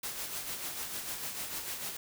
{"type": "noise with tremolo", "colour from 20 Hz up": "white", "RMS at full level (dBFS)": -37, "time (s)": [0.03, 1.97], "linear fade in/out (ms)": 5, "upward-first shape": "sine", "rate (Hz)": 6.7, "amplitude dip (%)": 45, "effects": []}